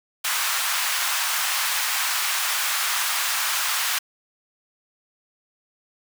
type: high-pass noise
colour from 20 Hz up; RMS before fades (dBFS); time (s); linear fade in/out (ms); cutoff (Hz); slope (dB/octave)
pink; -24; 0.24-3.99; 10; 1000; 24
effects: none